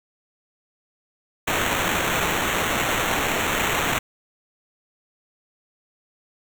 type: noise with sample-and-hold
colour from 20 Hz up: blue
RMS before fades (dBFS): -23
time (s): 1.47-3.99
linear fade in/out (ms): 10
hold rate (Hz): 4900
effects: none